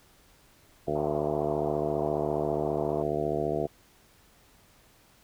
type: harmonic tone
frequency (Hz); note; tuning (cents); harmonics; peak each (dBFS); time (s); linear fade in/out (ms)
74.7; D2; +30; 1 / 2 / 3 / 4 / 5 / 6 / 7 / 8 / 9 / 10; -44 / -36 / -40 / -36 / -32 / -33 / -38 / -39 / -32 / -43; 0.87-3.67; 10
type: band-pass noise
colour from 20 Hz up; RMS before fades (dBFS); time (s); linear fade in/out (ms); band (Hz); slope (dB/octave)
pink; -40; 0.95-3.03; 5; 590 to 1000; 48
effects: pink hiss -60 dBFS RMS until 5.23 s